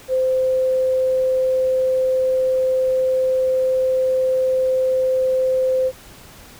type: tone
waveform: sine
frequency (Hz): 518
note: C5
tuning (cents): -17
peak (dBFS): -15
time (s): 0.08-5.92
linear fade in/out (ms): 50
effects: pink hiss -43 dBFS RMS until 6.59 s